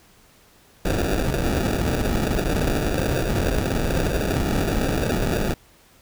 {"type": "noise with sample-and-hold", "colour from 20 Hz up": "pink", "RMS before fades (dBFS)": -22, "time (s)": [0.85, 5.54], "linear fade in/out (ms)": 2, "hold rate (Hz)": 1050, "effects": ["pink hiss -54 dBFS RMS until 6.01 s"]}